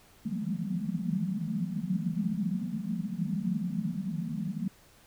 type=band-pass noise; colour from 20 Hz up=pink; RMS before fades=-32 dBFS; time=0.25-4.68 s; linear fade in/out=5 ms; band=160 to 230 Hz; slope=96 dB/octave; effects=pink hiss -59 dBFS RMS until 5.06 s